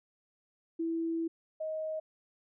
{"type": "tone pair in turn", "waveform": "sine", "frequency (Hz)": [329.6, 628.3], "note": ["E4", "D#5"], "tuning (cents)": [0, 17], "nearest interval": "major seventh", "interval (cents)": 1117, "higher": "second", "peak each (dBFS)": [-30, -33], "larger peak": "first", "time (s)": [[0.79, 1.28], [1.6, 2]], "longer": "first", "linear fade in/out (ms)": 10, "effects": []}